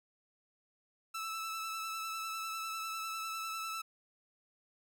sawtooth tone with vibrato, 1317 Hz, E6, 2 cents flat, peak -34 dBFS, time 1.14-3.82 s, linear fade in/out 10 ms, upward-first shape sine, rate 10 Hz, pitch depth 20 cents each way, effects none

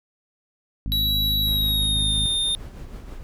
harmonic tone, 52.3 Hz, G#1, 13 cents sharp, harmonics 1 / 2 / 3 / 4 / 5, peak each -25 / -31 / -35 / -37 / -39 dBFS, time 0.86-2.26 s, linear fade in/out 0 ms
square tone with pitch glide, 3901 to 3640 Hz, B7 to A#7, -22 to -42 cents, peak -21 dBFS, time 0.92-2.55 s, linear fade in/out 0 ms, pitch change -120 cents, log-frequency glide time 1.4-2.11 s
brown noise with tremolo, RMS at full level -35 dBFS, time 1.47-3.23 s, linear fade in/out 0 ms, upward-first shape sine, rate 6.2 Hz, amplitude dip 45%
effects none

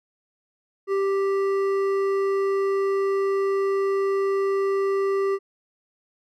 sine tone with hard clipping, 392 Hz, G4, in tune, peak -22 dBFS, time 0.87-5.39 s, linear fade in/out 50 ms, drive 9 dB, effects none

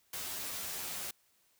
white noise with comb filter, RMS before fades -40 dBFS, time 0.13-1.11 s, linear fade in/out 5 ms, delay 11 ms, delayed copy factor +1, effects white hiss -71 dBFS RMS until 1.59 s

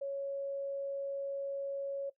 sine tone, 554.4 Hz, C#5, in tune, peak -34 dBFS, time 0.01-2.1 s, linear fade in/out 10 ms, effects noise-tail reverb RT60 0.1 s tail -17 dB re dry

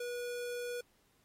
square tone, 485.4 Hz, B4, 30 cents flat, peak -38 dBFS, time 0-0.81 s, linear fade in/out 5 ms, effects pink hiss -72 dBFS RMS until 1.24 s + AAC 48 kbps

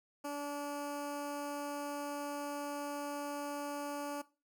15% pulse tone with notch filter, 288.5 Hz, D4, 31 cents flat, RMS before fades -40 dBFS, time 0.24-4.22 s, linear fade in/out 10 ms, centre 3500 Hz, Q 1.3, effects noise-tail reverb RT60 0.3 s tail -18 dB re dry

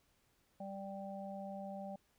harmonic tone, 196 Hz, G3, in tune, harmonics 1 / 3 / 4, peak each -46 / -47 / -48 dBFS, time 0.6-1.96 s, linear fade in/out 5 ms, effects pink hiss -75 dBFS RMS until 2.18 s

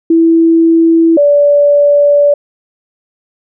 sine tone pair in turn, 329.6 / 578.2 Hz, E4 / D5, 0 / -27 cents, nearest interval minor seventh, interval 973 cents, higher second, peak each -4 dBFS, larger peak neither, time 0.1-1.17 / 1.17-2.34 s, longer second, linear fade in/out 5 ms, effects none

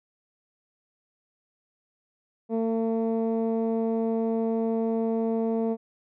15% pulse tone with low-pass filter, 225.8 Hz, A3, 45 cents sharp, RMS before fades -26 dBFS, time 2.49-5.77 s, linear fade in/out 50 ms, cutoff 470 Hz, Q 1, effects none

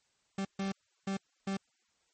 40% pulse tone bursts at uneven times, 194.8 Hz, G3, 11 cents flat, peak -31 dBFS, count 4, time 0.38-0.45 / 0.59-0.72 / 1.07-1.17 / 1.47-1.57 s, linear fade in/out 5 ms, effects white hiss -74 dBFS RMS until 2.13 s + MP3 32 kbps

